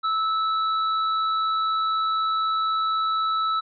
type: tone with tanh clipping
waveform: sine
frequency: 1308 Hz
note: E6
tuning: 14 cents flat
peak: -23 dBFS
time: 0.03-3.61 s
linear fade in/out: 20 ms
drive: 13 dB
effects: resampled to 11025 Hz